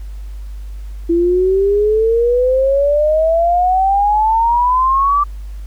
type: exponential sweep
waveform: sine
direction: up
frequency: 334.4 to 1174.7 Hz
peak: -10 dBFS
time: 1.09-5.24 s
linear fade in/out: 10 ms
effects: added 50 Hz sine -25 dBFS peak until 5.66 s + pink hiss -50 dBFS RMS until 5.66 s